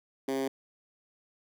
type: tone with high-pass filter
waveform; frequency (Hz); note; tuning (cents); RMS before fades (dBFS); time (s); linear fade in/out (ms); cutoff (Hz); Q
10% pulse; 134.5; C3; +48; -31; 0.28-0.48; 5; 320; 8.6
effects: none